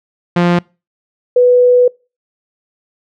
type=tone pair in turn; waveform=sawtooth / sine; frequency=174.61 / 493.9 Hz; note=F3 / B4; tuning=0 / 0 cents; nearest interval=octave + tritone; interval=1800 cents; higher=second; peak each=-5 dBFS; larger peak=neither; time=0.36-0.59 / 1.36-1.88 s; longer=second; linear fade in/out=5 ms; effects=noise-tail reverb RT60 0.3 s tail -26 dB re dry + low-pass 3000 Hz 12 dB/octave